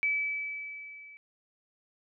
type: tone with level ramp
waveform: sine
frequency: 2300 Hz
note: D7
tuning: 37 cents flat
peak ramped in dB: -24 to -48 dBFS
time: 0.03-1.17 s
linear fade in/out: 0 ms
effects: none